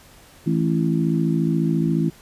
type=harmonic tone with a mistuned harmonic; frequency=54.3 Hz; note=A1; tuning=22 cents flat; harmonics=3 / 4 / 5 / 6; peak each=-20 / -24 / -25 / -25 dBFS; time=0.46-2.1 s; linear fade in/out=10 ms; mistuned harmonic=6; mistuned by=+42 cents; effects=pink hiss -49 dBFS RMS until 2.21 s + resampled to 32000 Hz